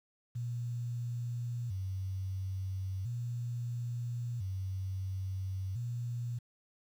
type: tone with vibrato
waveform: sine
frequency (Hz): 106.7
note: G#2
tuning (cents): +47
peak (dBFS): -34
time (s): 0.35-6.39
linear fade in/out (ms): 10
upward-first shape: square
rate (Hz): 0.37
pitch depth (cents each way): 200
effects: 10-bit